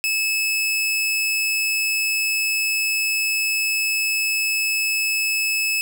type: tone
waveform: sawtooth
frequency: 2600 Hz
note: E7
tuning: 24 cents flat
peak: -16 dBFS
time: 0.04-5.81 s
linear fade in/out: 0 ms
effects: none